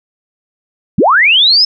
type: linear sweep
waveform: sine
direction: up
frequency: 123.47 to 5274 Hz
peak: -5 dBFS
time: 0.98-1.65 s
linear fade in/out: 5 ms
effects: none